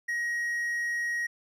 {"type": "tone", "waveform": "triangle", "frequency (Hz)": 1890, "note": "A#6", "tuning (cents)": 23, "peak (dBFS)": -26, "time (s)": [0.08, 1.27], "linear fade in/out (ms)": 10, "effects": []}